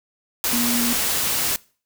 sine tone in noise, 238.7 Hz, A#3, 41 cents sharp, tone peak -22 dBFS, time 0.53-0.93 s, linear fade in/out 0 ms, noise white, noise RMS -22 dBFS, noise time 0.44-1.56 s, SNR -3 dB, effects noise-tail reverb RT60 0.4 s tail -23 dB re dry

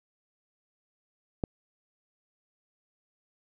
click, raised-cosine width 2 ms, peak -15 dBFS, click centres 1.438 s, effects none

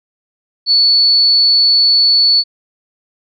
sine tone, 4440 Hz, C#8, 2 cents sharp, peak -7 dBFS, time 0.66-2.44 s, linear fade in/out 50 ms, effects none

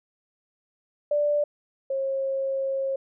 sine tone pair in turn, 587.3 / 539.7 Hz, D5 / C#5, 0 / -46 cents, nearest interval minor second, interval 146 cents, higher first, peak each -20 / -24 dBFS, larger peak first, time 1.11-1.44 / 1.9-2.96 s, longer second, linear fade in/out 5 ms, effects none

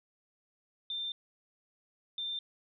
sine tone bursts at uneven times, 3585 Hz, A7, 32 cents sharp, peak -34 dBFS, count 2, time 0.9-1.12 / 2.18-2.39 s, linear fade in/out 2 ms, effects none

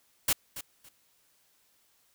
white noise with echo, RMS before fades -25 dBFS, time 0.28-0.33 s, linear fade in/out 5 ms, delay 280 ms, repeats 2, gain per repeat -14 dB, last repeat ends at 0.89 s, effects white hiss -68 dBFS RMS until 2.14 s

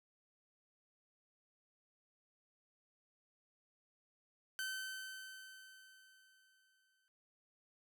sawtooth tone with exponential decay, 1535 Hz, G6, 37 cents flat, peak -35 dBFS, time 4.59-7.08 s, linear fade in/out 0 ms, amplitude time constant 540 ms, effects noise-tail reverb RT60 0.4 s tail -23 dB re dry

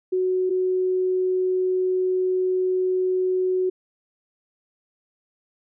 sine tone pair in turn, 370 / 370 Hz, F#4 / F#4, 0 / 0 cents, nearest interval unison, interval 0 cents, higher neither, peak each -19 dBFS, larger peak neither, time 0.12-0.5 / 0.5-3.7 s, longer second, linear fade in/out 10 ms, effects none

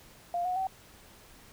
sine tone with pitch steps, 698.5 / 729.8 / 762.6 Hz, F5 / F#5 / G5, 0 / -24 / -48 cents, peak -28 dBFS, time 0.34-0.67 s, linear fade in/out 2 ms, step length 110 ms, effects pink hiss -55 dBFS RMS until 1.52 s

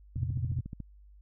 sine chord, F suspended fourth, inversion none, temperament equal, 87.31 / 116.54 / 130.81 Hz, F2 / Bb2 / C3, 0 / 0 / 0 cents, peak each -34 dBFS, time 0.16-0.61 s, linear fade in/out 5 ms
click train, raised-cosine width 5 ms, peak -27 dBFS, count 10, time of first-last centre 0.16-0.803 s, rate 14 Hz
effects added 50 Hz sine -52 dBFS peak until 1.21 s

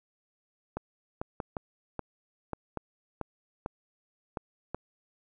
clicks, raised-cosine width 1 ms, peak -19 dBFS, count 11, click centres 0.77 / 1.215 / 1.402 / 1.568 / 1.993 / 2.533 / 2.773 / 3.213 / 3.661 / 4.372 / 4.746 s, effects none

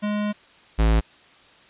square tone pair in turn, 208.4 / 55.06 Hz, G#3 / A1, +6 / +2 cents, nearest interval octave + major seventh, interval 2304 cents, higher first, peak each -23 / -16 dBFS, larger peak second, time 0.02-0.33 / 0.78-1.01 s, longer first, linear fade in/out 20 ms, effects white hiss -52 dBFS RMS until 1.69 s + resampled to 8000 Hz

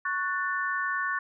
sine chord, F# minor, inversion second, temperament just, 1110 / 1480 / 1776 Hz, C#6 / F#6 / A6, +2 / 0 / +16 cents, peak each -31 dBFS, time 0.05-1.19 s, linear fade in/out 5 ms, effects none

